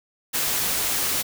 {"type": "noise", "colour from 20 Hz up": "white", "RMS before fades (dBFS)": -24, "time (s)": [0.33, 1.23], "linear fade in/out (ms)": 20, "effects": []}